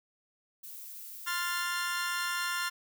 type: noise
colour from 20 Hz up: violet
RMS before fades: -45 dBFS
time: 0.63-1.63 s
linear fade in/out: 10 ms
type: chord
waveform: sawtooth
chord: F major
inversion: second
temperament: equal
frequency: 1046.5 / 1396.9 / 1760 Hz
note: C6 / F6 / A6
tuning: 0 / 0 / 0 cents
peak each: -33 / -30 / -33 dBFS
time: 1.26-2.7 s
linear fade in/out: 20 ms
effects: none